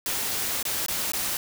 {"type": "noise with dropouts", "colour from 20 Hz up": "white", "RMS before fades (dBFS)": -28, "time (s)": [0.06, 1.37], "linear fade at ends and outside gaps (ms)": 1, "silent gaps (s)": [[0.628, 0.652], [0.862, 0.883], [1.119, 1.134]], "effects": []}